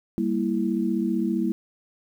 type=chord; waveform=sine; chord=E diminished; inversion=first; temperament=equal with one note detuned; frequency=197.7 / 233.1 / 329.6 Hz; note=G3 / Bb3 / E4; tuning=+15 / 0 / 0 cents; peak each=-26 dBFS; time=0.18-1.52 s; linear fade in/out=0 ms; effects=9-bit